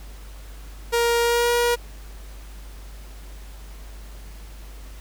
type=tone with pitch glide; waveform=sawtooth; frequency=470.3 to 478.2 Hz; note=A#4 to A#4; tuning=+15 to +44 cents; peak=-14 dBFS; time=0.92-1.76 s; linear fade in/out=20 ms; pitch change=+29 cents; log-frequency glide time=1.21-1.51 s; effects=added 50 Hz sine -37 dBFS peak until 5 s + pink hiss -48 dBFS RMS until 5 s